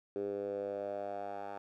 10% pulse tone with band-pass filter sweep, 100.5 Hz, G2, 44 cents sharp, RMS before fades -39 dBFS, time 0.16-1.58 s, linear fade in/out 0 ms, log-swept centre 400 to 880 Hz, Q 4.7, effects none

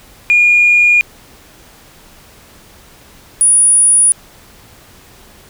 sine tone pair in turn, 2430 / 9720 Hz, D#7 / D#9, -42 / -42 cents, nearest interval 2 octaves, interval 2400 cents, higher second, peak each -5 dBFS, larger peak neither, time 0.3-1.01 / 3.41-4.12 s, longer neither, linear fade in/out 0 ms, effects tanh soft clip ceiling -1 dBFS + pink hiss -42 dBFS RMS until 5.49 s

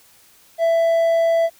triangle tone, 664 Hz, E5, 12 cents sharp, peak -12 dBFS, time 0.58-1.5 s, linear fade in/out 50 ms, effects white hiss -52 dBFS RMS until 1.59 s

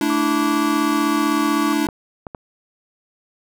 square chord, A suspended fourth, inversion none, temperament equal, 220 / 293.7 / 329.6 Hz, A3 / D4 / E4, 0 / 0 / 0 cents, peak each -26 / -20 / -23 dBFS, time 0.01-1.87 s, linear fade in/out 2 ms
sine tone with pitch glide, 1158 to 1141.4 Hz, D6 to D6, -25 to -50 cents, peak -23 dBFS, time 0.1-1.73 s, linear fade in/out 0 ms, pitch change -25 cents, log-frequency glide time 0.56-1.57 s
clicks, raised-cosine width 1 ms, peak -17 dBFS, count 3, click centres 1.888 / 2.268 / 2.348 s
effects none

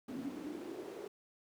brown noise with high-pass filter sweep, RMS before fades -44 dBFS, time 0.08-1.08 s, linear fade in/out 5 ms, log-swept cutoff 240 to 430 Hz, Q 7.5, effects none

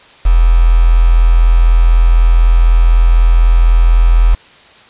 sine tone with quantisation, 42 Hz, E1, 33 cents sharp, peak -4 dBFS, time 0.25-4.35 s, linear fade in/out 10 ms, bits 4, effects white hiss -41 dBFS RMS until 4.89 s + resampled to 8000 Hz

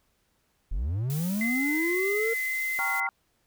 triangle linear sweep, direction up, 32.7 to 463.8 Hz, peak -24 dBFS, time 0.71-2.34 s, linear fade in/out 10 ms
blue noise, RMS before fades -39 dBFS, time 1.1-3 s, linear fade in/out 0 ms
sine tone with vibrato, 2051 Hz, C7, 35 cents flat, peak -27 dBFS, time 1.41-3.07 s, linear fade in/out 2 ms, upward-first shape triangle, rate 1.8 Hz, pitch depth 10 cents each way
sine chord, G half-diminished seventh, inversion none, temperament equal, 784 / 932.3 / 1108.7 / 1396.9 Hz, G5 / Bb5 / Db6 / F6, 0 / 0 / 0 / 0 cents, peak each -34 / -35 / -37 / -32 dBFS, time 2.79-3.09 s, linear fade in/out 0 ms
effects pink hiss -71 dBFS RMS until 3.46 s

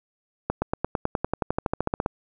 accelerating click train, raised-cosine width 1 ms, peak -9 dBFS, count 19, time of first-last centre 0.5-2.061 s, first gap 120 ms, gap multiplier 0.96, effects none

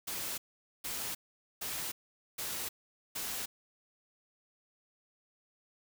white noise bursts, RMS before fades -38 dBFS, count 5, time 0.07-3.46 s, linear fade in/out 10 ms, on 310 ms, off 460 ms, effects none

